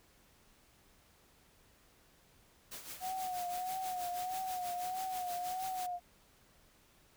white noise with tremolo, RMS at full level -45 dBFS, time 2.71-5.87 s, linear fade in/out 10 ms, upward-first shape sine, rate 6.2 Hz, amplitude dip 65%
sine tone with vibrato, 732 Hz, F#5, 19 cents flat, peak -36 dBFS, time 3-6 s, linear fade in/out 50 ms, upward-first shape triangle, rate 1.6 Hz, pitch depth 65 cents each way
effects pink hiss -66 dBFS RMS until 7.16 s

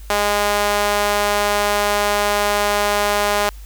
sawtooth tone with high-pass filter, 205.5 Hz, G#3, 18 cents flat, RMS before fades -18 dBFS, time 0.1-3.49 s, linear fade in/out 0 ms, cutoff 660 Hz, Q 1.3, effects added 50 Hz sine -33 dBFS peak until 3.65 s + white hiss -48 dBFS RMS until 3.65 s

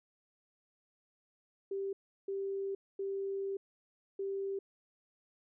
sine tone bursts at uneven times, 392 Hz, G4, in tune, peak -34 dBFS, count 4, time 1.71-1.93 / 2.28-2.75 / 2.99-3.57 / 4.19-4.59 s, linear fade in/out 5 ms, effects none

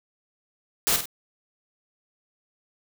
white noise with echo, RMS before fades -22 dBFS, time 0.87-0.96 s, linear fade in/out 0 ms, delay 48 ms, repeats 2, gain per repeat -7 dB, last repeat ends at 1.056 s, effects none

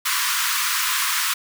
pink high-pass noise, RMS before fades -22 dBFS, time 0.05-1.34 s, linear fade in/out 10 ms, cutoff 990 Hz, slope 96 dB/octave, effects none

